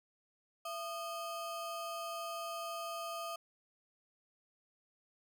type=ring-modulated tone; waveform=square; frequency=949 Hz; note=A#5; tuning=31 cents sharp; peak=-37 dBFS; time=0.65-3.36 s; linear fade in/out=5 ms; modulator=277 Hz; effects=none